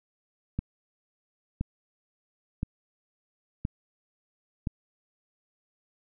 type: click train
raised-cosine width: 5 ms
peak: -16 dBFS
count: 5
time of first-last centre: 0.59-4.672 s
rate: 0.98 Hz
effects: none